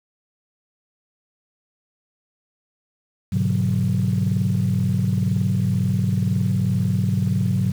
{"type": "chord", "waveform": "sine", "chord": "G# half-diminished seventh", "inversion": "none", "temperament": "equal with one note detuned", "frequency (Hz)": [103.83, 125.85, 146.83, 185], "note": ["G#2", "B2", "D3", "F#3"], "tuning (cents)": [0, 33, 0, 0], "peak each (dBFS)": [-21, -23, -25, -21], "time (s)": [3.32, 7.72], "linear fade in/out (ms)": 10, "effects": ["tanh soft clip ceiling -11 dBFS", "7-bit"]}